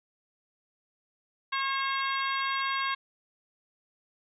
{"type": "harmonic tone with a mistuned harmonic", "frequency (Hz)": 541, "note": "C#5", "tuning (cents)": -42, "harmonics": [2, 3, 4, 5, 6, 7, 8], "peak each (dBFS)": [-30, -34, -36, -38, -40, -41, -42], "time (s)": [1.52, 2.95], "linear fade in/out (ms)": 10, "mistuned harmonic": 6, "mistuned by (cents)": 28, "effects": []}